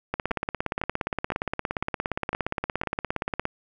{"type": "two click trains", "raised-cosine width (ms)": 0.5, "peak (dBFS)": [-13, -11], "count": [6, 58], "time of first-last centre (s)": [[0.31, 2.835], [0.14, 3.454]], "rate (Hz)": [1.98, 17.2], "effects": []}